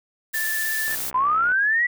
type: noise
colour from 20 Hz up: blue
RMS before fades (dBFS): -28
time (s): 0.33-1.11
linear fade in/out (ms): 20
type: tone with vibrato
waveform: sine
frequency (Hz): 1758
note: A6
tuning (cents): -2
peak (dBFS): -24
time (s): 0.34-0.95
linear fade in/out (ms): 2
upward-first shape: sine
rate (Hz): 16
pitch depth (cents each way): 18
type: click train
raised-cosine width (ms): 0.5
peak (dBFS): -23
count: 42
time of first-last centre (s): 0.88-1.518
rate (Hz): 64.3
type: linear sweep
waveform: sine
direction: up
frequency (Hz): 987.8 to 1975.5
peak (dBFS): -17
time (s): 1.14-1.87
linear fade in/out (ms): 10
effects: none